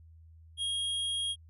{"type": "tone", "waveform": "square", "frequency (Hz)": 3267, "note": "G#7", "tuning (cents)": -29, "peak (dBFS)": -31, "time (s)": [0.57, 1.36], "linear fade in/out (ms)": 50, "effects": ["added 81 Hz sine -52 dBFS peak until 1.49 s", "resampled to 32000 Hz"]}